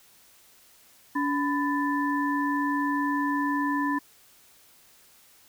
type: tone cluster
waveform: sine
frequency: 286 / 1001 / 1760 Hz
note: D4 / B5 / A6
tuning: -46 / +23 / 0 cents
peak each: -26 / -28 / -32 dBFS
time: 1.15-3.99 s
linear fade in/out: 10 ms
effects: white hiss -57 dBFS RMS until 5.48 s